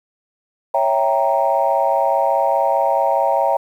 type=chord; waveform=sine; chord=C# diminished seventh; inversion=none; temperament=equal; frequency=554.4 / 659.3 / 784 / 932.3 Hz; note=C#5 / E5 / G5 / Bb5; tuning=0 / 0 / 0 / 0 cents; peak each=-19 dBFS; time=0.74-3.57 s; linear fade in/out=5 ms; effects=tanh soft clip ceiling -4 dBFS + 8-bit